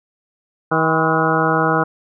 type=harmonic tone with a mistuned harmonic; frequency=160 Hz; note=D#3; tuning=49 cents sharp; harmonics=1 / 2 / 3 / 4 / 5 / 6 / 7 / 8 / 9; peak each=-22 / -22 / -21 / -24 / -22 / -24 / -26 / -21 / -22 dBFS; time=0.71-1.84 s; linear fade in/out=10 ms; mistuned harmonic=6; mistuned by=+95 cents; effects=none